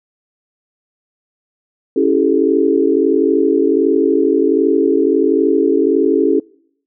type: chord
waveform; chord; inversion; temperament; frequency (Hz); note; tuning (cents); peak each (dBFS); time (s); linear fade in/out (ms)
sine; A dominant seventh; first; equal with one note detuned; 277.2 / 329.6 / 392 / 433.4; C#4 / E4 / G4 / A4; 0 / 0 / 0 / -26; -16; 1.96-6.4; 5
effects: noise-tail reverb RT60 0.7 s tail -26 dB re dry